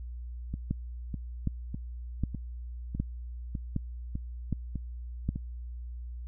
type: two click trains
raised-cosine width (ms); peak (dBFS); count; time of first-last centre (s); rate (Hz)
5; -16 / -22; 7 / 9; 0.71-5.29 / 0.54-5.359; 1.31 / 1.66
effects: added 60 Hz sine -37 dBFS peak until 6.27 s